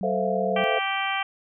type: tone with vibrato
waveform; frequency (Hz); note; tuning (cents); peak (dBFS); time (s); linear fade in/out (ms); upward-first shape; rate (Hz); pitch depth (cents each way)
sine; 190; F#3; +46; -29; 0.01-0.64; 0; sine; 13; 11
type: chord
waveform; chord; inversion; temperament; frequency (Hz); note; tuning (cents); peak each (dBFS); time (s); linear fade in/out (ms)
sine; F major seventh; first; equal with one note detuned; 440 / 516.6 / 659.3 / 698.5; A4 / C5 / E5 / F5; 0 / -22 / 0 / 0; -28; 0.03-0.79; 5
type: harmonic tone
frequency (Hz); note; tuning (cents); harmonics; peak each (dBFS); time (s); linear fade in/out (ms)
390.1; G4; -8; 2 / 3 / 4 / 5 / 6 / 7 / 8; -29 / -31 / -33 / -33 / -30 / -36 / -33; 0.56-1.23; 5
effects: none